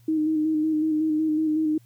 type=tone with vibrato; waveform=sine; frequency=311.1 Hz; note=D#4; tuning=in tune; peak=-20 dBFS; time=0.08-1.78 s; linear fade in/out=5 ms; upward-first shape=square; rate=5.4 Hz; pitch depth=26 cents each way; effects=added 118 Hz sine -52 dBFS peak until 1.85 s + white hiss -64 dBFS RMS until 1.85 s